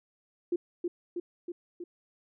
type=tone with echo; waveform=sine; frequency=349.2 Hz; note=F4; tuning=in tune; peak=-25 dBFS; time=0.52-0.56 s; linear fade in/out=5 ms; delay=320 ms; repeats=4; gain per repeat=-3 dB; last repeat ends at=1.84 s; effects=none